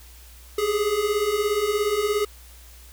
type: beating tone pair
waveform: square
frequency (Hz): 404.1 / 421.1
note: G#4 / G#4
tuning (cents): -47 / +24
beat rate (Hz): 17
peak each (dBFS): -27 / -23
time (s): 0.58-2.25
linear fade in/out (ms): 5
effects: added 60 Hz sine -45 dBFS peak until 2.92 s + white hiss -50 dBFS RMS until 2.92 s